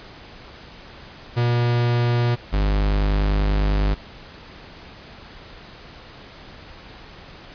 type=tone pair in turn; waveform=45% pulse; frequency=120 / 50.31 Hz; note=B2 / G1; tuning=-49 / +46 cents; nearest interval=octave + minor third; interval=1505 cents; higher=first; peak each=-17 dBFS; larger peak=neither; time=1.36-2.36 / 2.52-3.95 s; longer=second; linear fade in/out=20 ms; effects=pink hiss -42 dBFS RMS until 7.54 s + resampled to 11025 Hz